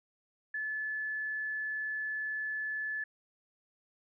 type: tone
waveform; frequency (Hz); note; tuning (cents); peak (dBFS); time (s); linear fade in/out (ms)
sine; 1729; A6; -31; -33; 0.54-3.04; 5
effects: none